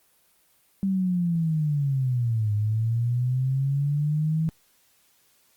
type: linear two-way sweep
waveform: sine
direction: down then up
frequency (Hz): 196 to 103.5 to 161.8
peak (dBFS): -21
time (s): 0.83-4.49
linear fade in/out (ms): 0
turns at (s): 2.53
effects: white hiss -63 dBFS RMS until 5.56 s + Opus 24 kbps